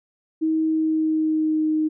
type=tone with pitch glide; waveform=sine; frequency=317.5 to 310.8 Hz; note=D#4 to D#4; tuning=+35 to -2 cents; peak=-18 dBFS; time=0.41-1.89 s; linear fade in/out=20 ms; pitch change=-37 cents; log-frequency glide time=0.62-1.66 s; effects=none